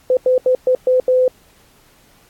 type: tone bursts at uneven times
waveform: sine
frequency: 509 Hz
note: C5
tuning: 48 cents flat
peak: -10 dBFS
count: 6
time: 0.1-0.17 / 0.26-0.38 / 0.46-0.55 / 0.67-0.75 / 0.87-1 / 1.08-1.28 s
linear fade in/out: 2 ms
effects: pink hiss -52 dBFS RMS until 2.29 s + AAC 64 kbps